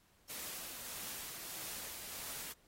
white noise with tremolo, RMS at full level -44 dBFS, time 0.29-2.53 s, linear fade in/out 10 ms, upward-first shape triangle, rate 1.6 Hz, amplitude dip 35%, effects pink hiss -70 dBFS RMS until 2.67 s + AAC 48 kbps

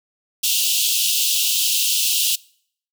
pink high-pass noise, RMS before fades -19 dBFS, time 0.43-2.36 s, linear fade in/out 10 ms, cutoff 2700 Hz, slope 96 dB/octave, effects noise-tail reverb RT60 0.6 s tail -24 dB re dry

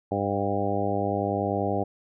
harmonic tone with a mistuned harmonic, 100.8 Hz, G2, 49 cents sharp, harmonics 1 / 2 / 3 / 4 / 5 / 6 / 7 / 8, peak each -32 / -32 / -32 / -32 / -32 / -32 / -32 / -32 dBFS, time 0.11-1.84 s, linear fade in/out 10 ms, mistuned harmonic 8, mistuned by -23 cents, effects none

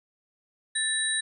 sine tone cluster, 1767 / 3883 / 8890 Hz, A6 / B7 / C#9, +7 / -30 / +4 cents, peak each -29 dBFS, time 0.75-1.21 s, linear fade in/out 10 ms, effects none

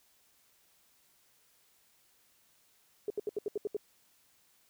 sine tone bursts, 415.3 Hz, G#4, in tune, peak -30 dBFS, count 8, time 3.08-3.767 s, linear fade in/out 2 ms, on 22 ms, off 73 ms, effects white hiss -68 dBFS RMS until 4.69 s

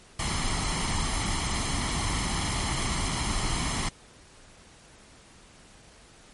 pink noise with comb filter, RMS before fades -28 dBFS, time 0.19-3.89 s, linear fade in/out 5 ms, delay 0.96 ms, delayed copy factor +0.6, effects pink hiss -53 dBFS RMS until 6.33 s + MP3 48 kbps

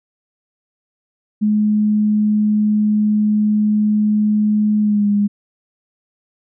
sine tone with pitch glide, 211.3 to 204.6 Hz, G#3 to G#3, +30 to -26 cents, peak -12 dBFS, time 1.41-5.28 s, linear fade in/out 20 ms, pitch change -56 cents, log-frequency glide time 4.81-5.07 s, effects none

